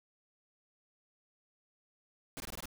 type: noise bursts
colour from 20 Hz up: pink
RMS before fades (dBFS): -43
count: 6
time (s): 2.37-2.656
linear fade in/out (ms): 0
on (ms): 31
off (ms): 20
effects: none